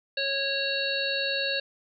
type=harmonic tone; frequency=550 Hz; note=C#5; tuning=14 cents flat; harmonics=1 / 3 / 5 / 7 / 8; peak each=-32 / -32 / -32 / -32 / -32 dBFS; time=0.17-1.6 s; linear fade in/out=5 ms; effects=none